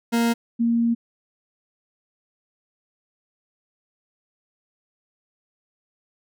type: tone pair in turn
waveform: 40% pulse / sine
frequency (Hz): 233.1 / 233.1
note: A#3 / A#3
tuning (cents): 0 / 0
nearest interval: unison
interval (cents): 0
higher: neither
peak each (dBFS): -17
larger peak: neither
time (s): 0.12-0.34 / 0.59-0.95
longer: second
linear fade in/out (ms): 20
effects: none